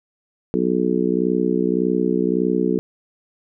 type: harmonic tone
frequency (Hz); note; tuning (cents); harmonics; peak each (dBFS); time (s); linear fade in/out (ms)
61.74; B1; 0; 3 / 4 / 5 / 6 / 7; -23 / -23 / -23 / -23 / -23; 0.54-2.79; 0
effects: none